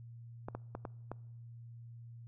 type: clicks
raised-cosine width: 1 ms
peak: -26 dBFS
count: 5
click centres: 0.485 / 0.55 / 0.751 / 0.852 / 1.116 s
effects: noise-tail reverb RT60 0.9 s tail -24 dB re dry + added 117 Hz sine -48 dBFS peak until 2.27 s